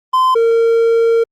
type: tone pair in turn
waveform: triangle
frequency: 1031 / 459.3 Hz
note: C6 / A#4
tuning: -26 / -26 cents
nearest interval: octave + major second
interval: 1400 cents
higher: first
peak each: -7 dBFS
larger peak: neither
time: 0.13-0.35 / 0.35-1.24 s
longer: second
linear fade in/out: 10 ms
effects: Opus 32 kbps